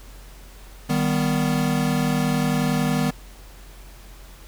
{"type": "chord", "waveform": "square", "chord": "Eb augmented", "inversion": "none", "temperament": "equal", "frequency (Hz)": [155.56, 196, 246.9], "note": ["Eb3", "G3", "B3"], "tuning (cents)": [0, 0, 0], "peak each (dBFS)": [-24, -26, -24], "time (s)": [0.89, 3.11], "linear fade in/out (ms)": 10, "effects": ["added 45 Hz sine -41 dBFS peak until 4.47 s", "pink hiss -48 dBFS RMS until 4.47 s"]}